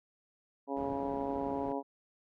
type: harmonic tone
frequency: 138.59 Hz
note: C#3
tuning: in tune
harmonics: 2 / 3 / 4 / 5 / 6 / 7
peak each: -37 / -39 / -40 / -41 / -42 / -42 dBFS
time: 0.67-1.83 s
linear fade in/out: 50 ms
type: low-pass noise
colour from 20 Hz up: white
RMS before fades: -46 dBFS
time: 0.76-1.73 s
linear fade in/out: 10 ms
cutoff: 430 Hz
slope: 12 dB/octave
effects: none